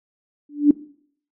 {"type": "tone with exponential growth", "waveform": "sine", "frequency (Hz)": 292.1, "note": "D4", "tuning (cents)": -9, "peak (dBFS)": -5, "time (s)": [0.49, 0.71], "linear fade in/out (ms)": 5, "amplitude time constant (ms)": 46, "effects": ["noise-tail reverb RT60 0.6 s tail -20 dB re dry"]}